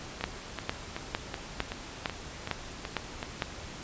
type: two click trains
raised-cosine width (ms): 0.3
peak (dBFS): -18 / -12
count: 9 / 8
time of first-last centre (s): 0.21-3.229 / 0.24-3.422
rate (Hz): 2.65 / 2.2
effects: pink hiss -43 dBFS RMS until 3.83 s + resampled to 16000 Hz